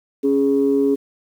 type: tone pair together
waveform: sine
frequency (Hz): 277.2 / 415.3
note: C#4 / G#4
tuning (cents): 0 / 0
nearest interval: perfect fifth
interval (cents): 700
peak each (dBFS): -16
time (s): 0.23-0.96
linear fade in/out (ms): 20
effects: tanh soft clip ceiling -7 dBFS + 8-bit